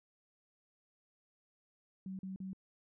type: tone bursts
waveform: sine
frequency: 189.8 Hz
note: F#3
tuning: 44 cents sharp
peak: -40 dBFS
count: 3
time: 2.06-2.532 s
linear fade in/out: 2 ms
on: 130 ms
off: 41 ms
effects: none